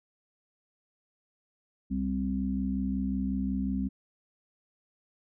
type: harmonic tone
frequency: 65.5 Hz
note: C2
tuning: 2 cents sharp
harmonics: 1 / 3 / 4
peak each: -35 / -30 / -32 dBFS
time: 1.9-3.89 s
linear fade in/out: 20 ms
effects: none